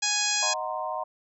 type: harmonic tone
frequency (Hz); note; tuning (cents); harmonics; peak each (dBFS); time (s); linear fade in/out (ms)
830.6; G#5; 0; 1 / 2 / 3 / 4 / 5 / 6 / 7 / 8 / 9; -35 / -34 / -32 / -33 / -33 / -31 / -34 / -30 / -32; 0.02-0.54; 10
type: chord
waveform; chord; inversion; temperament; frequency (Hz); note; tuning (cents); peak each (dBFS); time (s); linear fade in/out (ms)
sine; C half-diminished seventh; first; equal; 622.3 / 740 / 932.3 / 1046.5; Eb5 / Gb5 / Bb5 / C6; 0 / 0 / 0 / 0; -34; 0.42-1.04; 10
effects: none